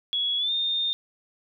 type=tone with pitch glide; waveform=sine; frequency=3359 to 3642 Hz; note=G#7 to A#7; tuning=+19 to -41 cents; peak=-23 dBFS; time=0.13-0.93 s; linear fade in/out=0 ms; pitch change=+140 cents; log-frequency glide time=0.38-0.52 s; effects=none